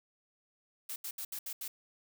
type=noise bursts at uneven times; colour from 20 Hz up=blue; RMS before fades=-40 dBFS; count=6; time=0.89-0.96 / 1.04-1.11 / 1.18-1.25 / 1.32-1.39 / 1.46-1.53 / 1.61-1.68 s; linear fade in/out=5 ms; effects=none